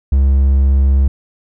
triangle tone, 67.9 Hz, C#2, 35 cents flat, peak -6 dBFS, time 0.12-1.08 s, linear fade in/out 5 ms, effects none

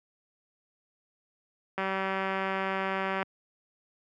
click train, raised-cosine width 0.5 ms, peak -16 dBFS, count 279, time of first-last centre 1.78-3.228 s, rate 192 Hz, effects high-pass 150 Hz 12 dB/octave

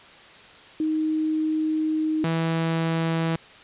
sine / sawtooth tone pair in turn, 312.5 / 163.88 Hz, D#4 / E3, +8 / -10 cents, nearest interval major seventh, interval 1118 cents, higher first, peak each -21 / -18 dBFS, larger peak second, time 0.8-2.24 / 2.24-3.36 s, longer first, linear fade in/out 2 ms, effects white hiss -47 dBFS RMS until 3.63 s + resampled to 8000 Hz

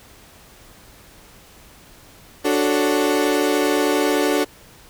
35% pulse chord, D major seventh, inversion none, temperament equal, 293.7 / 370 / 440 / 554.4 Hz, D4 / F#4 / A4 / C#5, 0 / 0 / 0 / 0 cents, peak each -19 / -21 / -20 / -24 dBFS, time 2.44-4.45 s, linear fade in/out 20 ms, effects pink hiss -47 dBFS RMS until 4.89 s

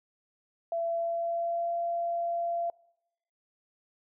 sine tone with pitch glide, 672 to 684.5 Hz, E5 to F5, +33 to -35 cents, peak -28 dBFS, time 0.72-2.7 s, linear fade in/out 2 ms, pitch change +32 cents, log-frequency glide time 0.85-1.73 s, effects noise-tail reverb RT60 0.8 s tail -24 dB re dry

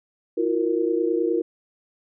sine tone cluster, 329.6 / 359.2 / 467 Hz, E4 / F4 / A#4, 0 / +49 / +3 cents, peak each -24 dBFS, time 0.37-1.42 s, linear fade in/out 10 ms, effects none

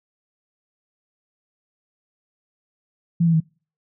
sine tone with pitch steps, 169.3 / 165.5 / 159.8 Hz, E3 / E3 / D#3, +46 / +7 / +47 cents, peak -14 dBFS, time 3.2-3.404 s, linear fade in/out 10 ms, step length 68 ms, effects noise-tail reverb RT60 0.4 s tail -26 dB re dry

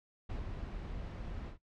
brown noise with ADSR envelope, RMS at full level -39 dBFS, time 0.29-1.58 s, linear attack 11 ms, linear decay 140 ms, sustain -3 dB, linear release 110 ms, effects noise-tail reverb RT60 0.1 s tail -17 dB re dry + low-pass 4000 Hz 12 dB/octave

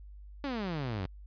sawtooth exponential sweep, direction down, 292.8 to 87 Hz, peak -29 dBFS, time 0.44-1.06 s, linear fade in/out 0 ms, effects added 50 Hz sine -46 dBFS peak until 1.26 s + resampled to 11025 Hz

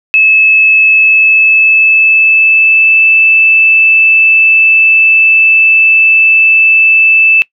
sine tone with pitch glide, 2600 to 2635 Hz, E7 to E7, -24 to -1 cents, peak -3 dBFS, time 0.14-7.42 s, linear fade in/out 0 ms, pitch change +23 cents, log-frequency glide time 0.91-3.04 s, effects noise-tail reverb RT60 0.1 s tail -21 dB re dry

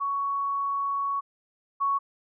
sine tone pair in turn, 1116 / 1111.8 Hz, C#6 / C#6, +11 / +5 cents, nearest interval unison, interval 6 cents, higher first, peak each -25 / -22 dBFS, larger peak second, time 0-1.21 / 1.8-1.99 s, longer first, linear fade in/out 20 ms, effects none

